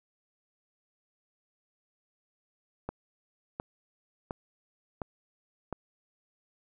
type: click train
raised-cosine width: 1 ms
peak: -20 dBFS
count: 5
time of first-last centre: 2.89-5.727 s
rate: 1.41 Hz
effects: none